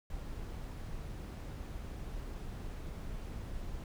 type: noise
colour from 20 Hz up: brown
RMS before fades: -42 dBFS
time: 0.1-3.84 s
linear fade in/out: 2 ms
effects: none